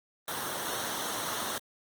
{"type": "noise with comb filter", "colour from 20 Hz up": "pink", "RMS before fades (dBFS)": -34, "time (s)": [0.28, 1.58], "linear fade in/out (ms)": 0, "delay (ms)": 0.41, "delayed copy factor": -0.6, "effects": ["high-pass 150 Hz 12 dB/octave", "Opus 24 kbps"]}